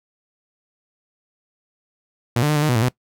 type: tone with pitch steps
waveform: sawtooth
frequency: 119.3 / 148.5 / 151.7 / 147.5 / 153 / 123.4 / 110.9 / 125.6 Hz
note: A#2 / D3 / D#3 / D3 / D#3 / B2 / A2 / B2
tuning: +41 / +20 / -44 / +8 / -29 / -1 / +14 / +30 cents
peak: -12 dBFS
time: 2.36-2.888 s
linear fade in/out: 5 ms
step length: 66 ms
effects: noise-tail reverb RT60 0.1 s tail -21 dB re dry